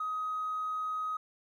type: tone with tanh clipping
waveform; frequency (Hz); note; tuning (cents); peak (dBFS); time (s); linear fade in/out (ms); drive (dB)
triangle; 1259; D#6; +20; -31; 0-1.17; 5; 1
effects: none